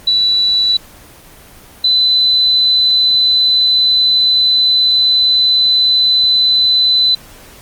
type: tone pair in turn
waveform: sine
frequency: 3951 / 4015 Hz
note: B7 / B7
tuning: 0 / +28 cents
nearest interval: unison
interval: 28 cents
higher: second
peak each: -8 dBFS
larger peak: neither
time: 0.07-0.77 / 1.84-7.15 s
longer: second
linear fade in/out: 5 ms
effects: pink hiss -39 dBFS RMS until 7.61 s + Opus 24 kbps